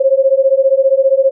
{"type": "beating tone pair", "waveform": "sine", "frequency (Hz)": [530, 545], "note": ["C5", "C#5"], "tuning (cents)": [22, -29], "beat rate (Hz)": 15, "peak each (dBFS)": -11, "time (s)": [0, 1.31], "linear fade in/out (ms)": 10, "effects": []}